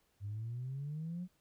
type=exponential sweep; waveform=sine; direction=up; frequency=98.2 to 185 Hz; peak=-37 dBFS; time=0.2-1.28 s; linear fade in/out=50 ms; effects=tanh soft clip ceiling -34 dBFS + pink hiss -75 dBFS RMS until 1.4 s